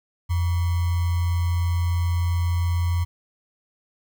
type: tone with sample-and-hold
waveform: sine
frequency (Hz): 86.5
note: F2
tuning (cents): -16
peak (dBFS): -19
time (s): 0.29-3.05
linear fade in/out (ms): 20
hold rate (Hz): 1050
effects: none